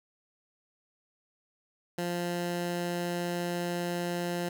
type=tone; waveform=15% pulse; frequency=174.61 Hz; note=F3; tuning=in tune; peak=-24 dBFS; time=1.98-4.49 s; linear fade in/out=5 ms; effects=none